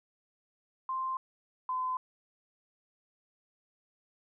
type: tone pair in turn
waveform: sine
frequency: 1046.5 / 1022 Hz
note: C6 / C6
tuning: 0 / -41 cents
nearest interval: unison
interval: 41 cents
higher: first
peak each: -31 / -30 dBFS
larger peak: second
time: 0.89-1.17 / 1.69-1.97 s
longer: neither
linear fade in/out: 2 ms
effects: none